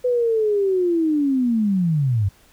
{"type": "linear sweep", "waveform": "sine", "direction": "down", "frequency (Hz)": [503, 92.5], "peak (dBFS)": -16, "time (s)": [0.04, 2.29], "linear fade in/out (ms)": 10, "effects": ["pink hiss -54 dBFS RMS until 2.52 s"]}